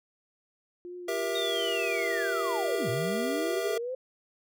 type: tone with vibrato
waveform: sine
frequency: 351.1 Hz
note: F4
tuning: 9 cents sharp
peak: -38 dBFS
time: 0.85-2.95 s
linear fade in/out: 0 ms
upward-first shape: triangle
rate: 2.2 Hz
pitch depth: 39 cents each way
type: chord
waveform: square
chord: E diminished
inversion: first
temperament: just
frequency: 395.6 / 474.7 / 659.3 Hz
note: G4 / Bb4 / E5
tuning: +16 / +31 / 0 cents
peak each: -34 dBFS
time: 1.08-3.78 s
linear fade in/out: 5 ms
type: linear two-way sweep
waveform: sine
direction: down then up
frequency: 3729 to 110 to 524 Hz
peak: -31 dBFS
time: 1.35-3.95 s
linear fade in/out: 5 ms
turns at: 2.89 s
effects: none